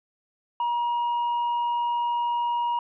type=tone; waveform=triangle; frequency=953 Hz; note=A#5; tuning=38 cents sharp; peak=-21 dBFS; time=0.6-2.79 s; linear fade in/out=2 ms; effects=resampled to 8000 Hz